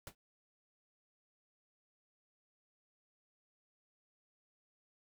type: noise with exponential decay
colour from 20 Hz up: pink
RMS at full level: -43 dBFS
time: 0.07-0.15 s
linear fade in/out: 1 ms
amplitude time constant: 17 ms
effects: none